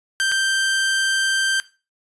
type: tone with dropouts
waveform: sawtooth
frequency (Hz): 1568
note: G6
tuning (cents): 0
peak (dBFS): -14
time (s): 0.2-1.6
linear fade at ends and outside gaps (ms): 0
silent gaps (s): 0.316-0.32
effects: noise-tail reverb RT60 0.3 s tail -17 dB re dry + resampled to 24000 Hz